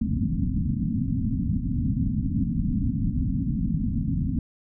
white low-pass noise, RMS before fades -25 dBFS, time 0.01-4.39 s, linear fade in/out 2 ms, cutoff 270 Hz, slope 96 dB/octave, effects none

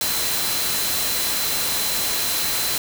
sine tone in noise, 4057 Hz, B7, 46 cents sharp, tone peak -28 dBFS, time 0.01-2.78 s, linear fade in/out 2 ms, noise white, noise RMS -23 dBFS, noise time 0.01-2.78 s, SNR -8 dB, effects none

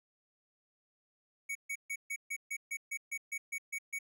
square tone bursts, 2237 Hz, C#7, 15 cents sharp, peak -36 dBFS, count 13, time 1.49-3.989 s, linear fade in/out 10 ms, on 63 ms, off 140 ms, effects none

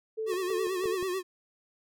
sine tone with tremolo, 440 Hz, A4, in tune, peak -30 dBFS, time 0.17-0.96 s, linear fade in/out 20 ms, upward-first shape square, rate 3 Hz, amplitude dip 75%
square tone with vibrato, 370 Hz, F#4, in tune, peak -30 dBFS, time 0.26-1.23 s, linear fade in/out 50 ms, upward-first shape sine, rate 9.1 Hz, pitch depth 73 cents each way
clicks, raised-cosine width 2 ms, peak -29 dBFS, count 2, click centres 0.857 / 1.027 s
effects none

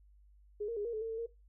sine tone with pitch steps, 417.1 / 464 / 412.6 / 469.5 / 433.7 / 452 / 447.6 / 463.4 Hz, G#4 / A#4 / G#4 / A#4 / A4 / A4 / A4 / A#4, +7 / -8 / -11 / +12 / -25 / +47 / +30 / -10 cents, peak -34 dBFS, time 0.6-1.264 s, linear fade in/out 10 ms, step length 83 ms, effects noise-tail reverb RT60 0.2 s tail -17 dB re dry + added 50 Hz sine -59 dBFS peak until 1.48 s

